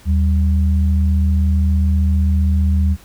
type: tone pair together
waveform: sine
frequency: 77.78 / 193.02 Hz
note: D#2 / G3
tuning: 0 / -27 cents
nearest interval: octave + major third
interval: 1573 cents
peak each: -12 / -21 dBFS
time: 0.05-2.97 s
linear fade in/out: 50 ms
effects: pink hiss -46 dBFS RMS until 3.04 s